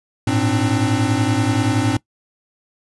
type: tone cluster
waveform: square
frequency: 105 / 115.6 / 263 / 297.1 Hz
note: G#2 / A#2 / C4 / D4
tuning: +19 / -14 / +9 / +20 cents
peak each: -22 dBFS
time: 0.27-1.97 s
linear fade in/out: 5 ms
effects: noise-tail reverb RT60 0.1 s tail -21 dB re dry + resampled to 24000 Hz